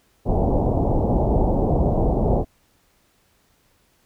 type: low-pass noise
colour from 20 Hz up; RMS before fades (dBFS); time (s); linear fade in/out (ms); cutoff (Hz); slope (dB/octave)
pink; -19; 0.25-2.45; 50; 830; 48
effects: pink hiss -62 dBFS RMS until 4.05 s